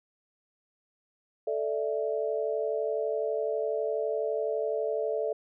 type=chord; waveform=sine; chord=A suspended fourth; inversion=none; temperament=equal; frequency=440 / 587.3 / 659.3 Hz; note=A4 / D5 / E5; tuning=0 / 0 / 0 cents; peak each=-30 / -32 / -33 dBFS; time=1.47-5.33 s; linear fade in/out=5 ms; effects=none